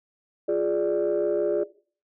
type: chord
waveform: sine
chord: D diminished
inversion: first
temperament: equal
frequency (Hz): 349.2 / 415.3 / 587.3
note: F4 / Ab4 / D5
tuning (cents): 0 / 0 / 0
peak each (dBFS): -25 / -24 / -24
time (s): 0.48-1.64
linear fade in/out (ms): 10
effects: noise-tail reverb RT60 0.4 s tail -17 dB re dry + tanh soft clip ceiling -16 dBFS